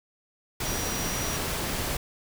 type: tone in noise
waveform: sine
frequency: 5780 Hz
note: F#8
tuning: 41 cents flat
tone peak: -35 dBFS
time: 0.65-1.37 s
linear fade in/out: 5 ms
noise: pink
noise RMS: -30 dBFS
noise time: 0.6-1.97 s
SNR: -8 dB
effects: none